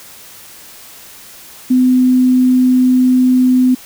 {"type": "tone", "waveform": "sine", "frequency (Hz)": 253.9, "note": "B3", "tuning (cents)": 48, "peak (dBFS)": -7, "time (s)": [1.7, 3.75], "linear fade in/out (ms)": 10, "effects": ["white hiss -37 dBFS RMS until 3.85 s"]}